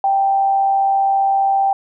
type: tone with amplitude modulation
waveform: sine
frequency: 784 Hz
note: G5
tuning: in tune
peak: -11 dBFS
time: 0.04-1.73 s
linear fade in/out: 2 ms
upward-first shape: sine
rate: 135 Hz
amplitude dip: 30%
effects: none